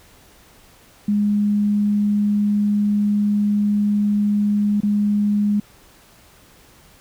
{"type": "tone with dropouts", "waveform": "sine", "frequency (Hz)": 206.5, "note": "G#3", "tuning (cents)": -10, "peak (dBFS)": -15, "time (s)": [1.08, 5.6], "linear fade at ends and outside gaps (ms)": 5, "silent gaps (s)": [4.805, 4.832], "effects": ["pink hiss -50 dBFS RMS until 7 s"]}